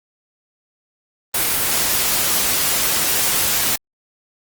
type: noise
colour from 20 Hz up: white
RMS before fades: -18 dBFS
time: 1.34-3.76 s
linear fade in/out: 5 ms
effects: Opus 24 kbps